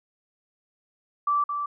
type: tone with echo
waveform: sine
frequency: 1164 Hz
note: D6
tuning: 16 cents flat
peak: -20 dBFS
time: 1.27-1.44 s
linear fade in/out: 5 ms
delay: 220 ms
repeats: 1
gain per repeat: -6 dB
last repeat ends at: 1.66 s
effects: none